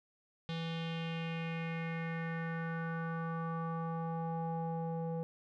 square tone with low-pass filter sweep, 164.81 Hz, E3, in tune, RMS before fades -38 dBFS, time 0.49-5.23 s, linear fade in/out 0 ms, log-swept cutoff 3600 to 640 Hz, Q 3.7, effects none

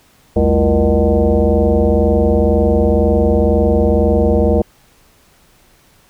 sine tone with frequency modulation, 196 Hz, G3, in tune, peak -9 dBFS, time 0.36-4.62 s, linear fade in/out 5 ms, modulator 138 Hz, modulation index 3.1, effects pink hiss -51 dBFS RMS until 6.09 s

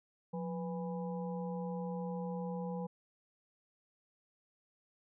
harmonic tone with a mistuned harmonic, 164.81 Hz, E3, in tune, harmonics 1 / 3 / 5 / 6, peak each -38 / -42 / -47 / -52 dBFS, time 0.33-2.87 s, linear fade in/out 10 ms, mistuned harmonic 1, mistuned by +140 cents, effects none

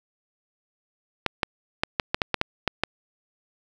clicks, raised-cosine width 0.3 ms, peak -5 dBFS, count 10, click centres 1.263 / 1.432 / 1.835 / 1.998 / 2.145 / 2.218 / 2.343 / 2.414 / 2.677 / 2.836 s, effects 7-bit

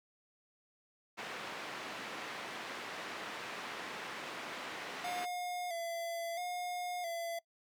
white band-pass noise, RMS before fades -44 dBFS, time 1.17-5.26 s, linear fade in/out 20 ms, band 220 to 2300 Hz, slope 12 dB/octave
square tone with vibrato, 695 Hz, F5, 9 cents flat, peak -38 dBFS, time 5.04-7.39 s, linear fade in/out 5 ms, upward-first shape square, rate 0.75 Hz, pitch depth 50 cents each way
effects noise-tail reverb RT60 0.1 s tail -21 dB re dry

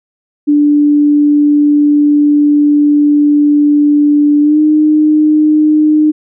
sine tone with pitch glide, 293.4 to 305.3 Hz, D4 to D#4, -2 to -33 cents, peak -5 dBFS, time 0.47-6.12 s, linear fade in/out 20 ms, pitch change +69 cents, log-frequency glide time 4.41-4.59 s, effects none

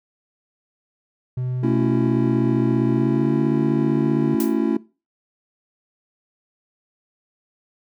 triangle tone with pitch glide, 126.4 to 144.36 Hz, B2 to D3, +41 to -29 cents, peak -20 dBFS, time 1.37-4.35 s, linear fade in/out 5 ms, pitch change +230 cents, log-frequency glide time 2.88-3.41 s
triangle chord, F# minor seventh, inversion first, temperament just, 222 / 277.5 / 333 / 370 Hz, A3 / C#4 / E4 / F#4, +16 / +2 / +18 / 0 cents, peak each -21 / -20 / -20 / -25 dBFS, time 1.63-4.77 s, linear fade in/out 5 ms
blue noise with exponential decay, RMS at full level -26 dBFS, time 4.4-4.58 s, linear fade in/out 1 ms, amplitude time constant 37 ms
effects noise-tail reverb RT60 0.3 s tail -20 dB re dry

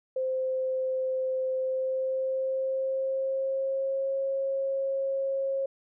sine tone with pitch glide, 520 to 541.8 Hz, C5 to C#5, -11 to -40 cents, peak -26 dBFS, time 0.16-5.66 s, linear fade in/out 5 ms, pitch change +71 cents, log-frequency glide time 1.56-4.16 s, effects none

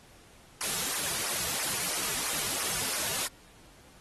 white noise with flanger, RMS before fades -31 dBFS, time 0.61-3.27 s, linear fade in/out 0 ms, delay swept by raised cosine 0.25 to 3.85 ms, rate 3 Hz, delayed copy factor -0.85, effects pink hiss -57 dBFS RMS until 4 s + AAC 32 kbps

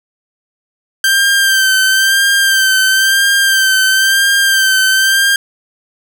sawtooth tone with vibrato, 1569 Hz, G6, 1 cent sharp, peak -5 dBFS, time 1.04-5.36 s, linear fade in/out 2 ms, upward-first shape sine, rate 0.99 Hz, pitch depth 37 cents each way, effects none

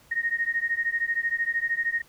sine beating tone pair, 1855 / 1868 Hz, A#6 / A#6, -9 / +3 cents, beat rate 13 Hz, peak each -27 dBFS, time 0.11-2.02 s, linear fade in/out 10 ms, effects pink hiss -57 dBFS RMS until 2.08 s

